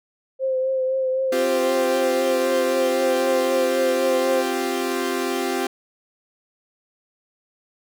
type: tone with vibrato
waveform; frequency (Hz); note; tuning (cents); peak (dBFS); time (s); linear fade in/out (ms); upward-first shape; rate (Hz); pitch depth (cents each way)
sine; 523.3; C5; 0; -19; 0.39-4.44; 50; triangle; 3.9; 28
type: chord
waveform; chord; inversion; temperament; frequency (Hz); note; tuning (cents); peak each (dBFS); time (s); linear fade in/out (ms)
sawtooth; C suspended fourth; none; equal; 261.6 / 349.2 / 392; C4 / F4 / G4; 0 / 0 / 0; -23 / -22 / -22; 1.32-5.67; 5
effects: none